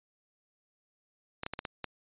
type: clicks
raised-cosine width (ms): 0.3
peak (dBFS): -19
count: 6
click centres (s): 1.434 / 1.464 / 1.536 / 1.591 / 1.652 / 1.843
effects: resampled to 8000 Hz